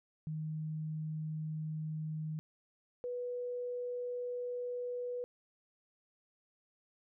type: tone pair in turn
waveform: sine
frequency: 155.8 / 490.9 Hz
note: D#3 / B4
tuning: +3 / -10 cents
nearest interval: octave + minor sixth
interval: 1987 cents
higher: second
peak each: -36 / -36 dBFS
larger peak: neither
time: 0.27-2.39 / 3.04-5.24 s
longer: second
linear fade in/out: 0 ms
effects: none